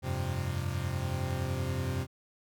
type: chord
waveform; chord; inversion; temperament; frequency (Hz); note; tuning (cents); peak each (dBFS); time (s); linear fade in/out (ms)
40% pulse; F suspended second; none; equal; 87.31 / 98 / 130.81; F2 / G2 / C3; 0 / 0 / 0; -34 / -36 / -33; 0.02-2.07; 50
effects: none